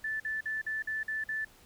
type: tone bursts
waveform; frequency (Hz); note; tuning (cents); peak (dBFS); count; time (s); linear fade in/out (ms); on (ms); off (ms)
sine; 1755; A6; -5; -31; 7; 0.04-1.448; 5; 160; 48
effects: pink hiss -59 dBFS RMS until 1.65 s